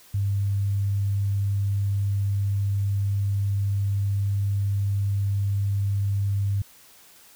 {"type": "tone", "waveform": "sine", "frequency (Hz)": 99.8, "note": "G2", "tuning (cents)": 32, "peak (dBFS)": -21, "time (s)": [0.14, 6.62], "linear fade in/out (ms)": 5, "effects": ["white hiss -52 dBFS RMS until 7.35 s"]}